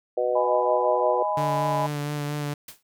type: harmonic tone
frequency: 123.47 Hz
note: B2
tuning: in tune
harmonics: 3 / 4 / 5 / 6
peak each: -30 / -24 / -26 / -32 dBFS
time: 0.17-1.23 s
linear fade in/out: 5 ms
type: chord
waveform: sine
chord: G# minor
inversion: second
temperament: just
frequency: 623 / 830.6 / 996.7 Hz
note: D#5 / G#5 / B5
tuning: +2 / 0 / +16 cents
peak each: -27 dBFS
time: 0.35-1.87 s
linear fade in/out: 10 ms
type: tone with vibrato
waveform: sawtooth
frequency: 146.83 Hz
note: D3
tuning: in tune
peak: -23 dBFS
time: 1.37-2.54 s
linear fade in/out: 5 ms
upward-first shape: sine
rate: 4.3 Hz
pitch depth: 19 cents each way
type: noise with exponential decay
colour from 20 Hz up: white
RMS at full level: -36 dBFS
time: 2.68-2.83 s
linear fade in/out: 5 ms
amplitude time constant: 32 ms
effects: none